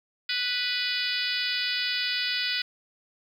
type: harmonic tone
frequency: 493.9 Hz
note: B4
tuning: in tune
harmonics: 3 / 4 / 5 / 6 / 7 / 8 / 9 / 10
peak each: -34 / -34 / -34 / -34 / -34 / -34 / -34 / -34 dBFS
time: 0.29-2.62 s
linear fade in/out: 5 ms
effects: 9-bit